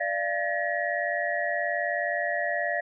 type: tone cluster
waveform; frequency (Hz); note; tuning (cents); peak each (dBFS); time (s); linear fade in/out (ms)
sine; 589 / 688 / 1722 / 1900; D5 / F5 / A6 / A#6; +5 / -26 / -38 / +33; -31 / -30 / -33 / -30; 0-2.81; 10
effects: none